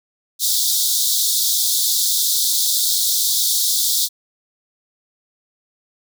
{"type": "high-pass noise", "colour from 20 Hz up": "pink", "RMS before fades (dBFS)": -18, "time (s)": [0.39, 4.09], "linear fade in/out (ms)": 50, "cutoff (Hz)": 3500, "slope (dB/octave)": 96, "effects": []}